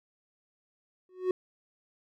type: tone with exponential growth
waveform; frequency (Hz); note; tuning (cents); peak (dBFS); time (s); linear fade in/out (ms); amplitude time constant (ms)
triangle; 368.5; F#4; -7; -19; 1.09-1.31; 2; 46
effects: none